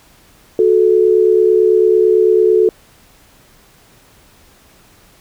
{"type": "tone pair together", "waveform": "sine", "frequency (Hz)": [366.5, 435.5], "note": ["F#4", "A4"], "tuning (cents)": [-16, -18], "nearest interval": "minor third", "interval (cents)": 298, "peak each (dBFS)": [-11, -10], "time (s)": [0.59, 2.69], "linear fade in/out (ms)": 2, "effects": ["pink hiss -48 dBFS RMS until 5.2 s"]}